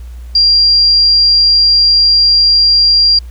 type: tone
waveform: sine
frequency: 4766 Hz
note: D8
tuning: 25 cents sharp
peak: -5 dBFS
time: 0.35-3.19 s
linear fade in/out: 5 ms
effects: added 60 Hz sine -25 dBFS peak until 3.3 s + pink hiss -47 dBFS RMS until 3.3 s